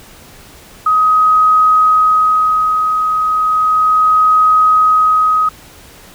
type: tone with tremolo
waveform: sine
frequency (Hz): 1260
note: D#6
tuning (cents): +21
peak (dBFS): -6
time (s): 0.86-5.49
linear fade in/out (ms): 5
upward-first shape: sine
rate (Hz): 0.34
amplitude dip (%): 45
effects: pink hiss -39 dBFS RMS until 6.14 s